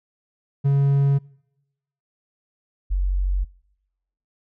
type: tone pair in turn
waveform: triangle / sine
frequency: 139.5 / 46.55 Hz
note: C#3 / F#1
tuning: +11 / +11 cents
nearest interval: octave + perfect fifth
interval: 1900 cents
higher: first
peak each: -13 / -18 dBFS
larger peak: first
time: 0.64-1.19 / 2.9-3.45 s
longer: neither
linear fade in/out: 20 ms
effects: noise-tail reverb RT60 0.9 s tail -25 dB re dry